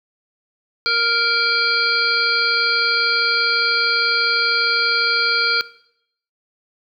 harmonic tone, 466.2 Hz, A#4, in tune, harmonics 1 / 3 / 5 / 7 / 9 / 10, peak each -29 / -20 / -24 / -31 / -21 / -22 dBFS, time 0.86-5.61 s, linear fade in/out 0 ms, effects noise-tail reverb RT60 0.7 s tail -17 dB re dry

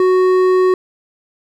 triangle tone with hard clipping, 370 Hz, F#4, in tune, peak -11 dBFS, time 0-0.74 s, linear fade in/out 2 ms, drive 12 dB, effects none

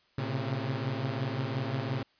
sawtooth tone cluster, 113.4 / 130.7 / 136.4 Hz, A#2 / C3 / C#3, -47 / -1 / -28 cents, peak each -31 dBFS, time 0.18-2.03 s, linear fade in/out 5 ms, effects white hiss -67 dBFS RMS until 2.19 s + resampled to 11025 Hz

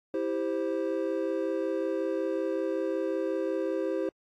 triangle chord, C major, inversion first, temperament just, 327 / 392.4 / 523.3 Hz, E4 / G4 / C5, -14 / +2 / 0 cents, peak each -30 dBFS, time 0.14-4.09 s, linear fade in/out 2 ms, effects AAC 48 kbps

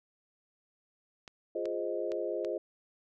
clicks, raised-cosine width 0.2 ms, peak -28 dBFS, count 4, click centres 1.278 / 1.656 / 2.119 / 2.448 s
sine chord, F minor seventh, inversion none, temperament equal, 349.2 / 415.3 / 523.3 / 622.3 Hz, F4 / Ab4 / C5 / Eb5, 0 / 0 / 0 / 0 cents, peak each -37 dBFS, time 1.55-2.58 s, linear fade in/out 5 ms
effects none

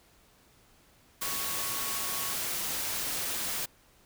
sine tone in noise, 1108.7 Hz, C#6, in tune, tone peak -42 dBFS, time 1.21-2.34 s, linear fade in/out 10 ms, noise white, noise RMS -33 dBFS, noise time 1.21-3.66 s, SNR -12 dB, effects pink hiss -62 dBFS RMS until 4.05 s

